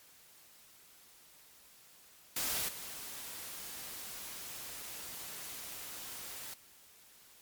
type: noise with level steps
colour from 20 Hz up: white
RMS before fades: -35 / -45 dBFS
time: 2.36-6.54 s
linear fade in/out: 5 ms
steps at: 2.68 s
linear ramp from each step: 10 ms
effects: white hiss -60 dBFS RMS until 7.41 s + MP3 96 kbps